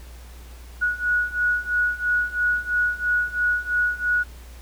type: beating tone pair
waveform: sine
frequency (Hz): 1459 / 1462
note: F#6 / F#6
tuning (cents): -25 / -21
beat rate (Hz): 3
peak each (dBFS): -24 / -22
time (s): 0.81-4.24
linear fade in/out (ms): 20
effects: added 60 Hz sine -39 dBFS peak until 4.61 s + pink hiss -49 dBFS RMS until 4.61 s